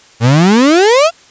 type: exponential sweep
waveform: 35% pulse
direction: up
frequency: 110 to 698.5 Hz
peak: -4 dBFS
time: 0.2-1.11 s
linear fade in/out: 50 ms
effects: white hiss -43 dBFS RMS until 1.3 s + resampled to 16000 Hz